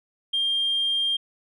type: tone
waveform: sine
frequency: 3200 Hz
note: G7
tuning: 35 cents sharp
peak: -20 dBFS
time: 0.33-1.17 s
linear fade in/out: 10 ms
effects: tanh soft clip ceiling -17 dBFS